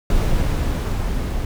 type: noise with level ramp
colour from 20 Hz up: brown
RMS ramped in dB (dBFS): -17 to -23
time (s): 0.1-1.45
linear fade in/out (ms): 2
effects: none